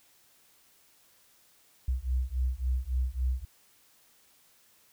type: beating tone pair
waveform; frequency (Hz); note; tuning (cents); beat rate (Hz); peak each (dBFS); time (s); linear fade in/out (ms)
sine; 61.74 / 65.34; B1 / C2; 0 / -2; 3.6; -30; 1.88-3.45; 5
effects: white hiss -63 dBFS RMS until 4.92 s